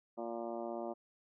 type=harmonic tone with a mistuned harmonic; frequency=116.54 Hz; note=A#2; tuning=in tune; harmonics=2 / 3 / 4 / 5 / 6 / 7 / 8 / 9 / 10; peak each=-46 / -43 / -52 / -43 / -45 / -52 / -52 / -57 / -57 dBFS; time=0.17-0.94 s; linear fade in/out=20 ms; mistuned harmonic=10; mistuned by=+45 cents; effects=none